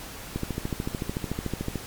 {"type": "click train", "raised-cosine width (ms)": 3, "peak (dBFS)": -15, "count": 20, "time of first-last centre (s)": [0.36, 1.757], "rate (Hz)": 13.6, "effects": ["pink hiss -40 dBFS RMS until 1.86 s", "MP3 96 kbps"]}